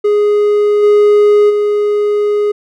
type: tone with level steps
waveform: triangle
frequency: 415.3 Hz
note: G#4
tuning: in tune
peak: -6 / -3 / -8 dBFS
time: 0.04-2.52 s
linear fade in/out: 10 ms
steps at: 0.82 / 1.49 s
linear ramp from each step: 20 ms
effects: none